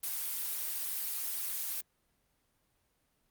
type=noise; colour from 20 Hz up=blue; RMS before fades=-36 dBFS; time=0.03-1.81 s; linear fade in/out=5 ms; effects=pink hiss -75 dBFS RMS until 3.3 s + Opus 32 kbps